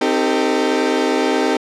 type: chord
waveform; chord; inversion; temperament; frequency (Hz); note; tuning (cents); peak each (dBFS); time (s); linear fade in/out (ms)
30% pulse; A half-diminished seventh; first; equal with one note detuned; 261.6 / 311.1 / 392 / 451.1; C4 / Eb4 / G4 / A4; 0 / 0 / 0 / +43; -18; 0.01-1.57; 5
effects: low-pass 6000 Hz 12 dB/octave